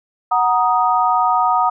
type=chord; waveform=sine; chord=D# minor; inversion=first; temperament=equal with one note detuned; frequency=740 / 940.4 / 1244.5 Hz; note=F#5 / A#5 / D#6; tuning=0 / +15 / 0 cents; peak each=-17 dBFS; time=0.31-1.7 s; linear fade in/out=10 ms; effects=none